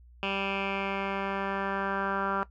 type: tone with low-pass filter sweep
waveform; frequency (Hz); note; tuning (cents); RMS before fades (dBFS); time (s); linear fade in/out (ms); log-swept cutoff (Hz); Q
10% pulse; 196; G3; 0; -31; 0.23-2.43; 0; 2700 to 1400; 5.4
effects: noise-tail reverb RT60 0.1 s tail -17 dB re dry + added 60 Hz sine -51 dBFS peak until 2.5 s